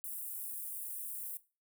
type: high-pass noise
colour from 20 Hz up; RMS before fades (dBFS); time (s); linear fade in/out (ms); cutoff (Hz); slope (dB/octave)
white; -42; 0.04-1.37; 0; 8800; 48
effects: noise-tail reverb RT60 0.3 s tail -17 dB re dry